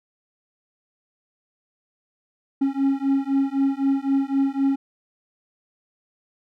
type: beating tone pair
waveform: triangle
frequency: 271.6 / 275.5 Hz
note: C#4 / C#4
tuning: -35 / -11 cents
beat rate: 3.9 Hz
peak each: -20 dBFS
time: 2.61-4.76 s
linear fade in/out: 10 ms
effects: none